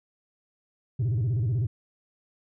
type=tone with vibrato; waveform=sine; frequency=116.54 Hz; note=A#2; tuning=in tune; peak=-20 dBFS; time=0.99-1.67 s; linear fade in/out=10 ms; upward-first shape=square; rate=16 Hz; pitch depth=190 cents each way; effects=tanh soft clip ceiling -22 dBFS